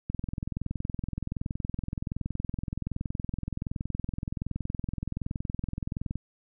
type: click train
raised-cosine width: 5 ms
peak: -19 dBFS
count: 130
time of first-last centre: 0.1-6.156 s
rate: 21.3 Hz
effects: none